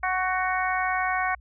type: harmonic tone with a mistuned harmonic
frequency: 370 Hz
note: F#4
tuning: in tune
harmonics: 2 / 3 / 4 / 5 / 6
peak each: -27 / -29 / -30 / -31 / -32 dBFS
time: 0.03-1.35 s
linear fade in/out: 5 ms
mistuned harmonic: 4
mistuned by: +19 cents
effects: added 60 Hz sine -47 dBFS peak until 1.4 s